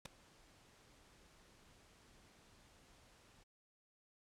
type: noise with ADSR envelope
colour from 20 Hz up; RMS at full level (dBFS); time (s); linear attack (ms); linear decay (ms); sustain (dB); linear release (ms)
pink; -42; 0.05-3.44; 7; 6; -24; 16
effects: low-pass 9000 Hz 12 dB/octave